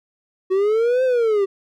triangle linear two-way sweep, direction up then down, 369.8 to 523.3 to 383.6 Hz, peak -13 dBFS, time 0.5-1.46 s, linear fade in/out 20 ms, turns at 1.04 s, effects none

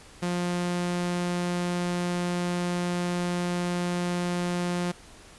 sawtooth tone, 176.4 Hz, F3, 18 cents sharp, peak -22 dBFS, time 0.22-4.92 s, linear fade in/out 10 ms, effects pink hiss -50 dBFS RMS until 5.38 s + resampled to 24000 Hz

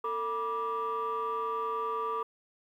sine tone cluster, 449.7 / 971 / 1175 Hz, A4 / B5 / D6, +38 / -30 / +1 cents, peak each -34 / -36 / -31 dBFS, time 0.04-2.23 s, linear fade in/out 5 ms, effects tanh soft clip ceiling -25 dBFS + 11-bit

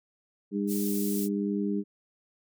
harmonic tone, 101.1 Hz, G#2, 46 cents flat, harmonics 2 / 3 / 4, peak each -28 / -32 / -34 dBFS, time 0.51-1.84 s, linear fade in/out 50 ms
pink high-pass noise, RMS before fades -37 dBFS, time 0.67-1.29 s, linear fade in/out 50 ms, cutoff 9300 Hz, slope 12 dB/octave
effects none

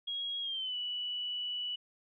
sine tone with pitch glide, 3298 to 2955 Hz, G#7 to F#7, -13 to -3 cents, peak -34 dBFS, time 0.07-1.76 s, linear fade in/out 10 ms, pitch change -190 cents, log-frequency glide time 0.41-0.76 s, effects none

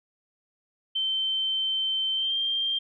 sine tone with pitch glide, 3100 to 3178 Hz, G7 to G7, -20 to +23 cents, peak -24 dBFS, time 0.95-2.79 s, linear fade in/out 10 ms, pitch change +43 cents, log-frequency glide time 2.14-2.35 s, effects none

